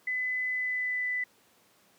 sine tone with pitch glide, 2010 to 1993.8 Hz, B6 to B6, +30 to +16 cents, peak -28 dBFS, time 0.07-1.24 s, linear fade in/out 5 ms, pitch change -14 cents, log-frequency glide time 0.5-1.07 s, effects pink hiss -63 dBFS RMS until 1.98 s + high-pass 200 Hz 12 dB/octave

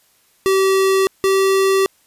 square tone pair in turn, 384.7 / 386.6 Hz, G4 / G4, -33 / -24 cents, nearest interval unison, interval 9 cents, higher second, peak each -13 dBFS, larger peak neither, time 0.46-1.07 / 1.24-1.86 s, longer second, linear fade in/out 0 ms, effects white hiss -57 dBFS RMS until 2.06 s + resampled to 32000 Hz

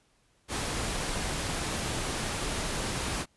pink noise, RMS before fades -32 dBFS, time 0.48-3.26 s, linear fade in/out 50 ms, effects pink hiss -68 dBFS RMS until 3.36 s + resampled to 24000 Hz

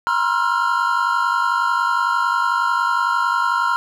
triangle tone cluster, 956 / 1052 / 1355 / 1406 Hz, A#5 / C6 / E6 / F6, +43 / +9 / +47 / +11 cents, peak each -20 dBFS, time 0.07-3.76 s, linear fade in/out 0 ms, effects none

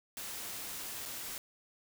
white noise with dropouts, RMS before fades -42 dBFS, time 0.17-1.38 s, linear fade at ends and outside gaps 1 ms, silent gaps 1.054-1.058 s, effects none

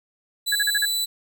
sawtooth tone, 3976 Hz, B7, 11 cents sharp, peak -19 dBFS, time 0.46-1.06 s, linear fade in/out 20 ms
sine tone bursts, 1661.2 Hz, G#6, in tune, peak -19 dBFS, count 5, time 0.52-0.854 s, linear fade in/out 5 ms, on 34 ms, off 41 ms
effects none

